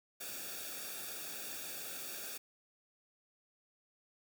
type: noise with comb filter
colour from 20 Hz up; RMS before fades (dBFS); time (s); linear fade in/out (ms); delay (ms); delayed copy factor
white; -44; 0.2-2.38; 10; 0.98; -0.75
effects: none